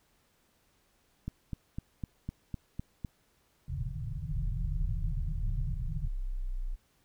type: click train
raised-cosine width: 5 ms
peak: -23 dBFS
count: 8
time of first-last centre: 1.28-3.048 s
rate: 3.96 Hz
type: low-pass noise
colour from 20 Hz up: white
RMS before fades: -36 dBFS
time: 3.68-6.08 s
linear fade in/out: 5 ms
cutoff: 160 Hz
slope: 96 dB/octave
type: exponential sweep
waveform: sine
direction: down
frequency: 40.37 to 30.36 Hz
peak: -31 dBFS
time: 4.3-6.76 s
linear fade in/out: 20 ms
effects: pink hiss -70 dBFS RMS until 7.04 s